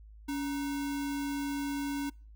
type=tone with sample-and-hold; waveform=sine; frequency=282.3 Hz; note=C#4; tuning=32 cents sharp; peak=-31 dBFS; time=0.28-2.1 s; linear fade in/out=10 ms; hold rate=1225 Hz; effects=noise-tail reverb RT60 0.4 s tail -26 dB re dry + added 53 Hz sine -49 dBFS peak until 2.35 s